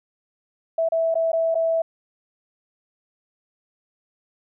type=tone with dropouts; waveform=sine; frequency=656 Hz; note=E5; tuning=9 cents flat; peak=-18 dBFS; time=0.78-1.82 s; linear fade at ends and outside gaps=5 ms; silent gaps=0.888-0.92 / 1.143-1.153 / 1.319-1.33 / 1.545-1.552 s; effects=none